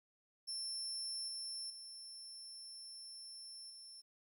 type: tone with level steps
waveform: 35% pulse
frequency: 5370 Hz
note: E8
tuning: 31 cents sharp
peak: -38 / -40 / -47 / -50 dBFS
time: 0.47-4.02 s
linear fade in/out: 20 ms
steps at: 1.28 / 1.7 / 3.7 s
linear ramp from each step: 2 ms
effects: 13-bit